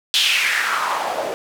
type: noise with band-pass filter sweep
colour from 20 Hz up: white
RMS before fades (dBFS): -20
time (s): 0.14-1.34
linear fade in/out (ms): 0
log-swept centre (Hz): 3600 to 490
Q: 3.6
effects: none